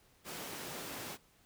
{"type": "high-pass noise", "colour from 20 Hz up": "pink", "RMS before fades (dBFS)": -44, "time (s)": [0.24, 1.18], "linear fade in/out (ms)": 50, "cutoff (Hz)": 180, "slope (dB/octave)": 12, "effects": ["pink hiss -67 dBFS RMS until 1.45 s"]}